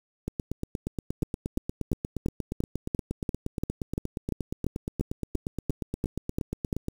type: two click trains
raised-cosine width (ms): 3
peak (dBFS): -14 / -17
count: 17 / 57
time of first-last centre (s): 1.23-6.728 / 0.28-6.884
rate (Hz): 2.91 / 8.48
effects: 7-bit